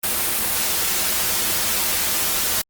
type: noise with comb filter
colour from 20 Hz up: white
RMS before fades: -21 dBFS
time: 0.03-2.62 s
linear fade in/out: 10 ms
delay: 7.1 ms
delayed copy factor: -0.5
effects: Opus 32 kbps